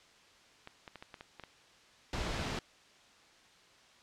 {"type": "clicks", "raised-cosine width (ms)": 0.3, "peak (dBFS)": -30, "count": 8, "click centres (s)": [0.674, 0.878, 0.957, 1.025, 1.142, 1.209, 1.397, 1.437]}
{"type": "noise", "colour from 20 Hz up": "pink", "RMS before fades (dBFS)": -36, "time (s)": [2.13, 2.59], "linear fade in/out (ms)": 2}
{"effects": ["white hiss -61 dBFS RMS until 4.02 s", "low-pass 5000 Hz 12 dB/octave"]}